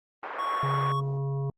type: band-pass noise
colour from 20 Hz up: white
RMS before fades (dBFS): -36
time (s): 0.23-0.92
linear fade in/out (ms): 2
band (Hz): 400 to 1700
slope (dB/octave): 24
type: tone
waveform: triangle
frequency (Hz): 1108.7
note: C#6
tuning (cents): 0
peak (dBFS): -25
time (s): 0.38-1.01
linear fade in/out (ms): 20
type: harmonic tone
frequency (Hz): 137.7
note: C#3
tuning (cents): -11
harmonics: 1 / 3 / 5 / 7 / 8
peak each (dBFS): -27 / -37 / -46 / -47 / -49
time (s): 0.63-1.5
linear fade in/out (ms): 2
effects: Opus 24 kbps